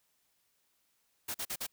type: noise bursts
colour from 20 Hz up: white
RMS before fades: -37 dBFS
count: 4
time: 1.28-1.668 s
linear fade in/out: 10 ms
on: 64 ms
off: 44 ms
effects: white hiss -75 dBFS RMS until 1.72 s

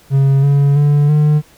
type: tone with pitch steps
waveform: triangle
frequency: 136.9 / 141.24 / 145.71 / 150.33 Hz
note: C#3 / C#3 / D3 / D3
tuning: -21 / +33 / -13 / +41 cents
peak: -6 dBFS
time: 0.1-1.42 s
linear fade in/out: 50 ms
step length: 330 ms
effects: pink hiss -47 dBFS RMS until 1.57 s

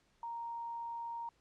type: tone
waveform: sine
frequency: 932.3 Hz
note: A#5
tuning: in tune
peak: -39 dBFS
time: 0.23-1.29 s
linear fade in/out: 2 ms
effects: pink hiss -73 dBFS RMS until 1.4 s + low-pass 7000 Hz 12 dB/octave

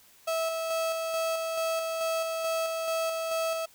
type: tone with tremolo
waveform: 35% pulse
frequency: 652 Hz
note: E5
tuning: 19 cents flat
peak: -25 dBFS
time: 0.27-3.66 s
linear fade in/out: 10 ms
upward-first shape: square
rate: 2.3 Hz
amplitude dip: 30%
effects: white hiss -58 dBFS RMS until 3.74 s

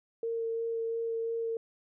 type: tone with vibrato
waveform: sine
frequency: 457.2 Hz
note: A#4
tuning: 34 cents flat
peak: -30 dBFS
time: 0.23-1.57 s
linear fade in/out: 2 ms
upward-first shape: sine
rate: 2.9 Hz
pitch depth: 10 cents each way
effects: none

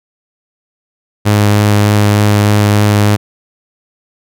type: tone with vibrato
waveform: sawtooth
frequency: 103.83 Hz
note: G#2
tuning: in tune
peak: -3 dBFS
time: 1.25-3.17 s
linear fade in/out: 20 ms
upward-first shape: triangle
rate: 3.3 Hz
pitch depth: 11 cents each way
effects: none

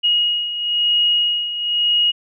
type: beating tone pair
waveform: sine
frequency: 2883 / 2884 Hz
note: F#7 / F#7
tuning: -46 / -45 cents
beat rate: 1 Hz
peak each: -22 / -16 dBFS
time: 0.03-2.12 s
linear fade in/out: 20 ms
effects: none

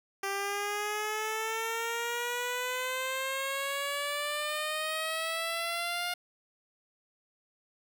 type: exponential sweep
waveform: 10% pulse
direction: up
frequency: 392 to 710 Hz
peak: -23 dBFS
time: 0.23-6.14 s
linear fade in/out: 5 ms
effects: none

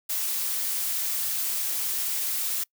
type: noise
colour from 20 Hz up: blue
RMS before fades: -28 dBFS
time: 0.09-2.64 s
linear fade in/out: 10 ms
effects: noise-tail reverb RT60 0.1 s tail -25 dB re dry

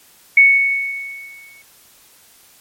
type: tone with exponential decay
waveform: sine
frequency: 2217 Hz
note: C#7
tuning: in tune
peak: -4 dBFS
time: 0.37-1.62 s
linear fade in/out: 5 ms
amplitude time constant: 270 ms
effects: white hiss -49 dBFS RMS until 2.6 s + MP3 64 kbps

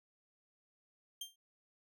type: tone with exponential decay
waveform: sawtooth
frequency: 3175 Hz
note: G7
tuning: 21 cents sharp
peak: -35 dBFS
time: 1.21-1.36 s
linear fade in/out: 5 ms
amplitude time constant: 32 ms
effects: none

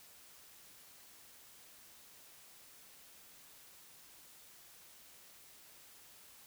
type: silence
effects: white hiss -59 dBFS RMS until 6.46 s

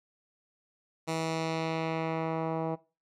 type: tone with low-pass filter sweep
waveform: 10% pulse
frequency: 161.8 Hz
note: E3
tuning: 32 cents flat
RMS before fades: -32 dBFS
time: 1.07-2.76 s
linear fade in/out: 20 ms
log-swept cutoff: 9100 to 830 Hz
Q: 0.99
effects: noise-tail reverb RT60 0.3 s tail -20 dB re dry

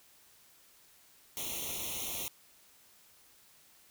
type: noise with comb filter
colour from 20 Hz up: white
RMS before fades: -38 dBFS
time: 1.37-2.28 s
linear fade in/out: 0 ms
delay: 0.31 ms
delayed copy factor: +1
effects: white hiss -62 dBFS RMS until 3.9 s

